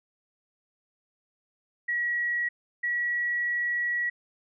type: tone pair in turn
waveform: sine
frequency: 1918 / 1926.4 Hz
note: A#6 / B6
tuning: +49 / -44 cents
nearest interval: unison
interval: 7 cents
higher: second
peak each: -25 dBFS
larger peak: neither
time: 1.88-2.49 / 2.83-4.1 s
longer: second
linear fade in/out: 10 ms
effects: none